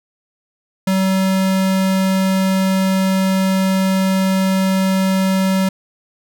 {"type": "tone", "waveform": "square", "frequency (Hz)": 190.3, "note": "F#3", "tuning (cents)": 49, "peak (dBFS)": -14, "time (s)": [0.87, 5.69], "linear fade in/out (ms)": 5, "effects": []}